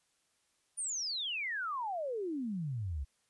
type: exponential sweep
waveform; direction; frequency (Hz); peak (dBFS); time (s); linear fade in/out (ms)
sine; down; 9550 to 63.9; -34; 0.77-3.05; 20
effects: white hiss -75 dBFS RMS until 3.29 s + resampled to 24000 Hz